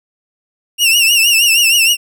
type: tone with vibrato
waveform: sawtooth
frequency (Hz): 2759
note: F7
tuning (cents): -22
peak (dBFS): -5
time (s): 0.78-1.97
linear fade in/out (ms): 50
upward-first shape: triangle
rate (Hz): 6.4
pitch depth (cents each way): 110
effects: none